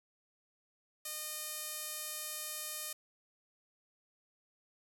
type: tone with band-pass filter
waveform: sawtooth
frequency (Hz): 612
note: D#5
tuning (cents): -29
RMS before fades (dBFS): -42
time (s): 1.05-2.93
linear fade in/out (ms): 5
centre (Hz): 11000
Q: 1.1
effects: none